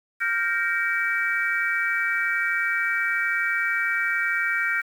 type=chord; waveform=sine; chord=G minor seventh; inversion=third; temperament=equal with one note detuned; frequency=1396.9 / 1568 / 1864.7 / 2298 Hz; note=F6 / G6 / Bb6 / D7; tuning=0 / 0 / 0 / -38 cents; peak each=-27 dBFS; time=0.2-4.82 s; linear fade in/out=20 ms; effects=8-bit